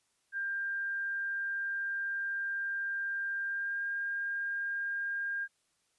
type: tone with pitch glide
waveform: sine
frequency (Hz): 1594 to 1608.8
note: G6 to G6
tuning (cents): +28 to +44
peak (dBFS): -32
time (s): 0.32-5.48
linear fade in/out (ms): 50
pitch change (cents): +16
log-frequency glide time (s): 3.46-3.83
effects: white hiss -75 dBFS RMS until 5.98 s + resampled to 24000 Hz